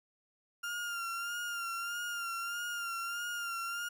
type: tone with vibrato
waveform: 35% pulse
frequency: 1396.9 Hz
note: F6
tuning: in tune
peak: -34 dBFS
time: 0.63-3.89 s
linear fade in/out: 10 ms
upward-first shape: sine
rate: 1.6 Hz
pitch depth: 40 cents each way
effects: none